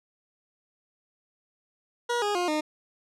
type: tone with pitch steps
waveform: 20% pulse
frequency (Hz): 479.4 / 412.5 / 355 / 305.5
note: A#4 / G#4 / F4 / D#4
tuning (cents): +48 / -12 / +28 / -32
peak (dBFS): -20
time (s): 2.09-2.61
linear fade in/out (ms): 10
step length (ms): 130
effects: low-pass 8000 Hz 12 dB/octave